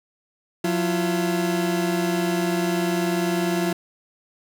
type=tone pair together; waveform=30% pulse; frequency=179.2 / 338.3 Hz; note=F3 / E4; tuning=+45 / +45 cents; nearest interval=major seventh; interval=1100 cents; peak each=-21 dBFS; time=0.64-3.73 s; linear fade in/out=5 ms; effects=none